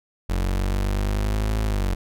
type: exponential two-way sweep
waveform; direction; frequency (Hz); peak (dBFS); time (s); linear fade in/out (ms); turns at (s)
35% pulse; up then down; 45.2 to 54 to 45.2; -19; 0.29-1.95; 10; 1.62
effects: none